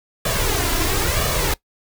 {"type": "noise with flanger", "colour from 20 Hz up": "pink", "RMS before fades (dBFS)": -20, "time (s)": [0.25, 1.54], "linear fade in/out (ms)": 5, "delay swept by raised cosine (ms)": [1.7, 3], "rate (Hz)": 0.99, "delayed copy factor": 0.6, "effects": ["noise-tail reverb RT60 0.1 s tail -20 dB re dry"]}